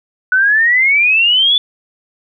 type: exponential sweep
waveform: sine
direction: up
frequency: 1480 to 3500 Hz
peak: -8 dBFS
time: 0.32-1.58 s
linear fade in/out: 2 ms
effects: none